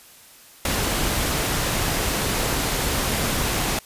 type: noise with ADSR envelope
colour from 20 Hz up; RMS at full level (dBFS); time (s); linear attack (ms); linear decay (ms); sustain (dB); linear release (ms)
pink; -18; 0.65-3.79; 4; 6; -5; 3
effects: white hiss -48 dBFS RMS until 3.85 s + resampled to 32000 Hz